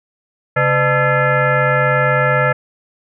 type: tone with frequency modulation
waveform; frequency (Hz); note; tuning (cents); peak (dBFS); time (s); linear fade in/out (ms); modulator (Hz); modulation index
sine; 603; D5; +46; -11; 0.56-2.53; 10; 370; 3.7
effects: none